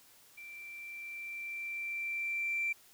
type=tone with level ramp; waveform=sine; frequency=2349 Hz; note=D7; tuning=in tune; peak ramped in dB=-46 to -29 dBFS; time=0.37-2.73 s; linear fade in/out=10 ms; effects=tanh soft clip ceiling -26 dBFS + white hiss -61 dBFS RMS until 2.93 s